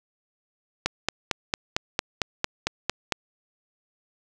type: click train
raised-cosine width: 0.2 ms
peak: -5 dBFS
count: 11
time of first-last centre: 0.86-3.122 s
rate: 4.42 Hz
effects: none